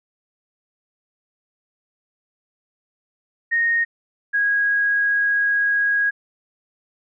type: tone pair in turn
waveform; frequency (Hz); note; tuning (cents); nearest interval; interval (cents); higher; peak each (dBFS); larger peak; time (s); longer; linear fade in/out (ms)
sine; 1856 / 1647.4; A#6 / G#6; -8 / -14; major second; 206; first; -16; neither; 3.51-3.85 / 4.33-6.11; second; 20
effects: none